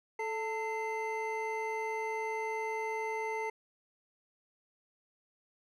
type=tone cluster; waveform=triangle; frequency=437.7 / 895 / 2068 Hz; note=A4 / A5 / C7; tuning=-9 / +29 / -21 cents; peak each=-35 / -35 / -38 dBFS; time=0.19-3.5 s; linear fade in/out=5 ms; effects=none